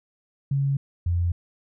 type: tone pair in turn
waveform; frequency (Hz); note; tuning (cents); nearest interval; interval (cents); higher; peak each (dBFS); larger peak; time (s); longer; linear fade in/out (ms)
sine; 138.59 / 86.75; C#3 / F2; 0 / -11; minor sixth; 811; first; -20; neither; 0.51-0.77 / 1.06-1.32; neither; 5
effects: none